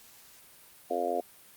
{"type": "harmonic tone", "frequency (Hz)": 87.31, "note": "F2", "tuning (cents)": 0, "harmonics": [3, 4, 5, 6, 7, 8], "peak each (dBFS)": [-40, -37, -35, -36, -35, -31], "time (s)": [0.9, 1.21], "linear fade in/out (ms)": 10, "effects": ["white hiss -55 dBFS RMS until 1.56 s", "Opus 48 kbps"]}